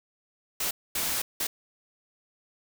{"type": "noise bursts at uneven times", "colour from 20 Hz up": "white", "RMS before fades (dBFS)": -29, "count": 3, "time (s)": [[0.6, 0.71], [0.95, 1.22], [1.4, 1.47]], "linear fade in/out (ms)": 5, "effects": []}